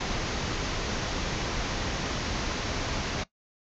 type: low-pass noise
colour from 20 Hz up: pink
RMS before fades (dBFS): -31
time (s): 0-3.24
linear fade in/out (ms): 10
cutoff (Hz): 6700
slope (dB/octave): 96
effects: noise-tail reverb RT60 0.1 s tail -18 dB re dry